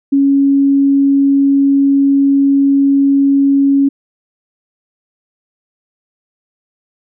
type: tone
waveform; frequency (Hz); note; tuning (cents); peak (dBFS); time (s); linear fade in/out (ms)
sine; 277.2; C#4; 0; -7; 0.12-3.89; 10
effects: none